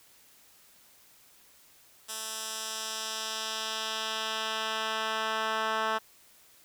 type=tone with band-pass filter sweep; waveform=10% pulse; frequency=220 Hz; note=A3; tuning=in tune; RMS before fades=-33 dBFS; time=2.08-5.99 s; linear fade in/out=20 ms; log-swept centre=8600 to 1500 Hz; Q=0.97; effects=white hiss -59 dBFS RMS until 6.64 s